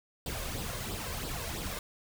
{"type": "noise with flanger", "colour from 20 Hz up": "pink", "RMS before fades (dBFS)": -37, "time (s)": [0.26, 1.79], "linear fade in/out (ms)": 2, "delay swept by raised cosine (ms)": [0.23, 1.93], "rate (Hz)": 3, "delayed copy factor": 0.6, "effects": []}